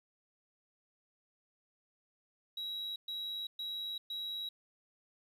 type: tone bursts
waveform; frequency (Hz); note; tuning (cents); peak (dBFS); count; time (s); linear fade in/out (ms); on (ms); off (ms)
sine; 3867; B7; -37; -35; 4; 2.57-4.49; 5; 390; 120
effects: tanh soft clip ceiling -36 dBFS + 11-bit